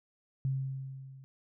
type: tone with level ramp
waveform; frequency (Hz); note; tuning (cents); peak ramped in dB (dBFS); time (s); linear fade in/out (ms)
sine; 133.9; C3; +40; -27 to -49; 0.45-1.24; 0
effects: none